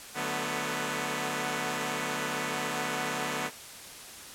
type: chord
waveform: 5% pulse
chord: B minor seventh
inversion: first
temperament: equal with one note detuned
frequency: 149.05 / 185 / 220 / 246.9 Hz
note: D3 / F#3 / A3 / B3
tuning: +26 / 0 / 0 / 0 cents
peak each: -25 / -28 / -26 / -22 dBFS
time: 0.14-3.51 s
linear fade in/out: 50 ms
effects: white hiss -45 dBFS RMS until 4.34 s + low-pass 11000 Hz 12 dB/octave